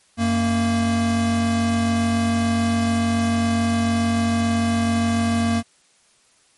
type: tone pair together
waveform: square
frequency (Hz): 92.5 / 230.5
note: F#2 / A#3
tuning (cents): 0 / -19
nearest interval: octave + major third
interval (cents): 1581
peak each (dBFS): -25 / -19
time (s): 0.17-5.63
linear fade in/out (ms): 50
effects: white hiss -58 dBFS RMS until 6.57 s + MP3 48 kbps